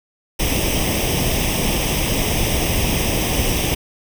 pink noise with comb filter, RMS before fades -19 dBFS, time 0.39-3.75 s, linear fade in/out 10 ms, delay 0.35 ms, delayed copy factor +0.75, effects none

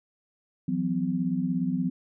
sine tone cluster, 166.7 / 183.6 / 254 Hz, E3 / F#3 / B3, +20 / -13 / +49 cents, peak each -31 / -28 / -28 dBFS, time 0.68-1.9 s, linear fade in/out 5 ms, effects none

